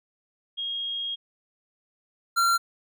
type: tone pair in turn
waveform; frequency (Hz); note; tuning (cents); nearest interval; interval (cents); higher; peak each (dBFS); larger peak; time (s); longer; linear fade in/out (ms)
sine / square; 3262 / 1371.5; G#7 / F6; -32 / -32; octave + minor third; 1500; first; -28 / -20; second; 0.57-1.16 / 2.36-2.58; first; 20
effects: none